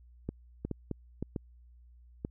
clicks, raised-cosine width 3 ms, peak -21 dBFS, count 7, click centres 0.29 / 0.65 / 0.713 / 0.913 / 1.226 / 1.362 / 2.249 s, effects added 60 Hz sine -54 dBFS peak until 2.3 s

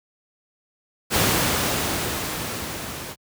pink noise with level ramp, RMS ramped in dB -18 to -34 dBFS, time 1.1-3.16 s, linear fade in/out 50 ms, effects high-pass 80 Hz 12 dB/octave

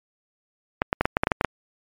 clicks, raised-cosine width 0.5 ms, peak -4 dBFS, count 10, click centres 0.819 / 0.929 / 1.01 / 1.055 / 1.169 / 1.235 / 1.271 / 1.318 / 1.411 / 1.447 s, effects MP3 96 kbps

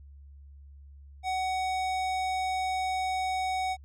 square tone with low-pass filter, 750 Hz, F#5, 23 cents sharp, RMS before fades -30 dBFS, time 1.23-3.77 s, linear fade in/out 50 ms, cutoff 8000 Hz, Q 0.54, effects added 70 Hz sine -47 dBFS peak until 3.84 s

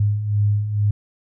sine beating tone pair, 101.9 / 104.1 Hz, G#2 / G#2, -32 / +5 cents, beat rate 2.2 Hz, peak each -24 / -17 dBFS, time 0-0.91 s, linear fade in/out 5 ms, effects none

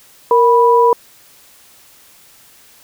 sine tone pair together, 466.5 / 983 Hz, A#4 / B5, +1 / -8 cents, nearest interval octave + minor second, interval 1291 cents, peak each -10 dBFS, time 0.31-0.93 s, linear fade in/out 2 ms, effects white hiss -46 dBFS RMS until 2.83 s

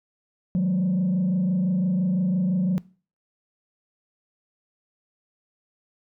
sine tone with frequency modulation, 183.6 Hz, F#3, 13 cents flat, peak -17 dBFS, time 0.55-2.78 s, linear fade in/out 0 ms, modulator 25.9 Hz, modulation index 0.56, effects noise-tail reverb RT60 0.4 s tail -23 dB re dry + tanh soft clip ceiling -18 dBFS

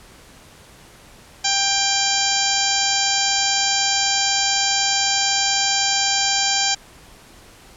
harmonic tone, 791 Hz, G5, 15 cents sharp, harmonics 1 / 2 / 3 / 4 / 5 / 6 / 7 / 8 / 9, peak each -25 / -28 / -28 / -25 / -27 / -24 / -25 / -27 / -24 dBFS, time 1.44-6.75 s, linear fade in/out 10 ms, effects pink hiss -46 dBFS RMS until 7.76 s + low-pass 11000 Hz 12 dB/octave

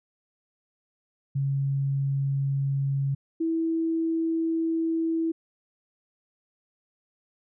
sine tone pair in turn, 137.9 / 326.9 Hz, C#3 / E4, -9 / -14 cents, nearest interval octave + minor third, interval 1495 cents, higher second, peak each -23 dBFS, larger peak neither, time 1.35-3.15 / 3.4-5.32 s, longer second, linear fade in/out 10 ms, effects none

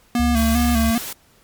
square tone with vibrato, 233.1 Hz, A#3, in tune, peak -17 dBFS, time 0.15-0.98 s, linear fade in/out 2 ms, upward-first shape square, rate 2.5 Hz, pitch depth 50 cents each way
sine tone, 71.2 Hz, C#2, 47 cents sharp, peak -19 dBFS, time 0.19-0.91 s, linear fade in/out 10 ms
white noise, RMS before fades -30 dBFS, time 0.36-1.13 s, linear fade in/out 5 ms
effects pink hiss -55 dBFS RMS until 1.43 s + MP3 96 kbps

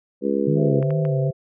harmonic tone, 69.3 Hz, C#2, in tune, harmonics 3 / 4 / 5 / 6 / 7, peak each -25 / -25 / -25 / -25 / -25 dBFS, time 0.21-0.83 s, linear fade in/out 50 ms
sine tone with vibrato, 146.3 Hz, D3, 6 cents flat, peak -19 dBFS, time 0.47-1.31 s, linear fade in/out 10 ms, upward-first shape sine, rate 2.4 Hz, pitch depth 100 cents each way
sine chord, C major seventh, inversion second, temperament equal, 392 / 493.9 / 523.3 / 659.3 Hz, G4 / B4 / C5 / E5, 0 / 0 / 0 / 0 cents, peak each -29 / -32 / -27 / -31 dBFS, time 0.55-1.33 s, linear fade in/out 50 ms
clicks, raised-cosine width 0.5 ms, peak -21 dBFS, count 3, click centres 0.827 / 0.906 / 1.052 s
effects none

